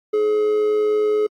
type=tone with amplitude modulation; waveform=triangle; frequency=423.9 Hz; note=G#4; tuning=35 cents sharp; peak=-12 dBFS; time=0.13-1.27 s; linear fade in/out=10 ms; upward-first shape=sine; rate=109 Hz; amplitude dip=35%; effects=AAC 64 kbps